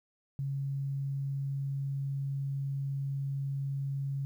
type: tone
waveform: sine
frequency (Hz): 138.1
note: C#3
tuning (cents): -6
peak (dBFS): -31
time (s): 0.39-4.25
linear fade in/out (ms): 0
effects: 11-bit